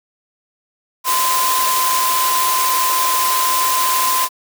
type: tone in noise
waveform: sine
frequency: 1030 Hz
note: C6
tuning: 28 cents flat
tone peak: -16 dBFS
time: 1.04-4.29 s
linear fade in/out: 50 ms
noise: white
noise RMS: -19 dBFS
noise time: 1.04-4.29 s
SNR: 0 dB
effects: high-pass 400 Hz 12 dB/octave